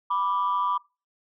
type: tone pair together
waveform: sine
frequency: 987.1 / 1174.7 Hz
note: B5 / D6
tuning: -1 / 0 cents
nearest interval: minor third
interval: 301 cents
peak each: -24 / -24 dBFS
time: 0.1-0.78 s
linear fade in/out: 10 ms
effects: noise-tail reverb RT60 0.3 s tail -24 dB re dry + tanh soft clip ceiling -17 dBFS